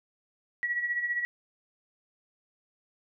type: tone with tremolo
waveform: sine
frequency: 1927 Hz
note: B6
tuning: 43 cents flat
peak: -25 dBFS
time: 0.63-1.25 s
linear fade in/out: 0 ms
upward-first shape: sine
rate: 15 Hz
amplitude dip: 60%
effects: none